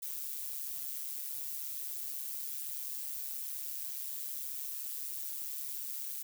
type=noise with amplitude modulation; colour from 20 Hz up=violet; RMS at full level=-37 dBFS; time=0.02-6.23 s; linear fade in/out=10 ms; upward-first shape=sine; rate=139 Hz; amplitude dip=65%; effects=none